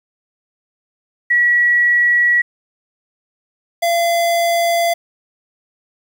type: tone pair in turn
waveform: sine / square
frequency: 1929 / 682 Hz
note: B6 / F5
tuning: -41 / -41 cents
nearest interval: octave + tritone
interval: 1800 cents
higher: first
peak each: -10 / -14 dBFS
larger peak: first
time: 1.3-2.42 / 3.82-4.94 s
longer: neither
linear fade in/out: 10 ms
effects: 8-bit